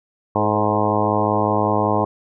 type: harmonic tone with a mistuned harmonic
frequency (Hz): 105.3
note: G#2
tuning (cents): +24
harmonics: 1 / 2 / 3 / 4 / 5 / 6 / 7 / 8 / 9 / 10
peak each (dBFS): -25 / -25 / -25 / -25 / -25 / -25 / -25 / -25 / -25 / -25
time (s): 0.35-2.05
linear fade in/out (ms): 5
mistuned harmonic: 4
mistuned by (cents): +26
effects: none